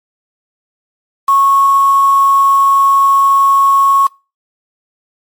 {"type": "tone with quantisation", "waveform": "sine", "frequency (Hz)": 1100, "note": "C#6", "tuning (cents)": -14, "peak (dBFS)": -6, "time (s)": [1.28, 4.07], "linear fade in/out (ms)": 5, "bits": 4, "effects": ["noise-tail reverb RT60 0.3 s tail -25 dB re dry", "MP3 64 kbps"]}